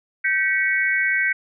sine tone cluster, 1552 / 1937 / 2222 Hz, G6 / B6 / C#7, -18 / -34 / +4 cents, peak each -22 dBFS, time 0.24-1.33 s, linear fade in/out 10 ms, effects none

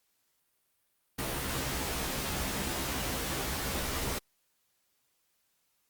pink noise with comb filter, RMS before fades -34 dBFS, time 1.18-4.19 s, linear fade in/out 10 ms, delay 15 ms, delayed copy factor +0.8, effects white hiss -75 dBFS RMS until 5.89 s + Opus 48 kbps

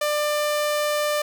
sawtooth tone, 595 Hz, D5, 22 cents sharp, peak -17 dBFS, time 0.01-1.22 s, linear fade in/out 5 ms, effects none

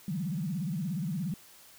sine tone with vibrato, 171.6 Hz, F3, 30 cents flat, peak -30 dBFS, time 0.08-1.34 s, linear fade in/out 2 ms, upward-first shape sine, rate 17 Hz, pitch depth 290 cents each way, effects white hiss -55 dBFS RMS until 1.78 s

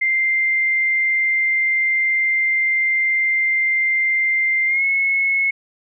sine tone with pitch glide, 2093 to 2186 Hz, C7 to C#7, 0 to -25 cents, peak -15 dBFS, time 0.01-5.51 s, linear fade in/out 10 ms, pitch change +75 cents, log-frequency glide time 4.67-4.84 s, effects none

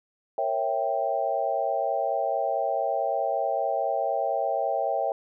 sine chord, A# diminished seventh, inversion none, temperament equal with one note detuned, 466.2 / 550.2 / 659.3 / 784 Hz, A#4 / C#5 / E5 / G5, 0 / -13 / 0 / 0 cents, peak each -34 / -29 / -28 / -28 dBFS, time 0.38-5.12 s, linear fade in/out 2 ms, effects none

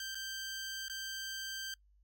15% pulse tone with dropouts, 1568 Hz, G6, in tune, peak -33 dBFS, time 0-1.74 s, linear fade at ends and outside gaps 2 ms, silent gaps 0.147-0.153 / 0.883-0.897 s, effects noise-tail reverb RT60 0.1 s tail -23 dB re dry + added 50 Hz sine -64 dBFS peak until 2.03 s

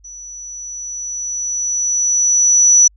sine tone with level ramp, 5920 Hz, F#8, in tune, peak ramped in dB -32 to -5 dBFS, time 0.04-2.88 s, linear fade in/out 10 ms, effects added 50 Hz sine -47 dBFS peak until 2.96 s

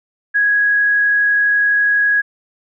sine tone with frequency modulation, 1661.2 Hz, G#6, in tune, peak -11 dBFS, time 0.34-2.22 s, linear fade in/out 20 ms, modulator 32 Hz, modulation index 0.27, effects none

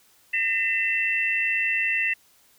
sine tone cluster, 1829 / 2025 / 2679 Hz, A#6 / B6 / E7, -33 / +43 / +27 cents, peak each -28 / -26 / -24 dBFS, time 0.33-2.14 s, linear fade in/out 10 ms, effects white hiss -59 dBFS RMS until 2.58 s

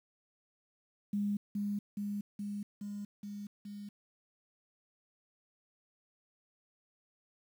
sine tone with echo, 204.3 Hz, G#3, 28 cents flat, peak -30 dBFS, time 1.13-1.37 s, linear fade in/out 5 ms, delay 420 ms, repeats 6, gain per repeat -2 dB, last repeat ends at 3.89 s, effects 10-bit

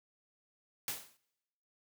white noise with exponential decay, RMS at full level -34 dBFS, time 0.88-1.17 s, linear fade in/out 1 ms, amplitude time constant 63 ms, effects noise-tail reverb RT60 1.0 s tail -26 dB re dry + high-pass 100 Hz 12 dB/octave

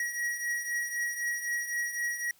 square beating tone pair, 1905 / 1908.9 Hz, A#6 / A#6, +37 / +41 cents, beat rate 3.9 Hz, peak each -38 / -32 dBFS, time 0-2.31 s, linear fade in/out 2 ms, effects white hiss -63 dBFS RMS until 2.39 s

